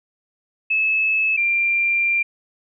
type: tone pair in turn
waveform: sine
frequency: 2601 / 2378 Hz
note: E7 / D7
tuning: -24 / +21 cents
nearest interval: major second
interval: 155 cents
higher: first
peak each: -16 dBFS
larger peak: neither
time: 0.7-1.37 / 1.37-2.23 s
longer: second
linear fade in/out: 10 ms
effects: none

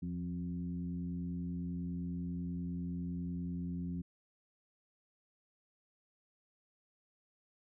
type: tone with frequency modulation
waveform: sine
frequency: 174.6 Hz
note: F3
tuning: in tune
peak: -36 dBFS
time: 0.02-4.02 s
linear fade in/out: 10 ms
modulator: 90.1 Hz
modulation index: 0.87
effects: none

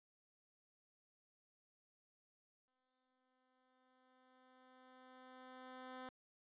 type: tone with exponential growth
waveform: 10% pulse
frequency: 256.6 Hz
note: C4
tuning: 34 cents flat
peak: -40 dBFS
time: 2.68-6.09 s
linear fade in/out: 0 ms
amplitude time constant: 740 ms
effects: resampled to 8000 Hz

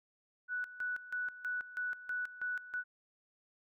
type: tone with tremolo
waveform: sine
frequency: 1480 Hz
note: F#6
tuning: in tune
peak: -34 dBFS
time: 0.48-2.84 s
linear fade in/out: 50 ms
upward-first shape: square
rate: 3.1 Hz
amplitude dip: 80%
effects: none

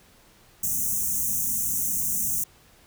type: band-stop noise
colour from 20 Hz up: white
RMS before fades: -26 dBFS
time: 0.63-2.44 s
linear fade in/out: 5 ms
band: 260 to 5900 Hz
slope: 96 dB/octave
effects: pink hiss -56 dBFS RMS until 2.86 s

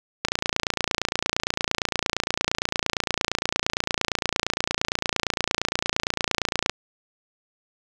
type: click train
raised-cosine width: 0.2 ms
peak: -4 dBFS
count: 186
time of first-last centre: 0.25-6.696 s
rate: 28.7 Hz
effects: none

